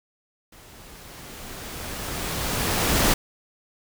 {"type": "noise with level ramp", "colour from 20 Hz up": "pink", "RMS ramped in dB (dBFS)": [-49, -19], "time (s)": [0.52, 3.14], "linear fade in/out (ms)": 5, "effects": []}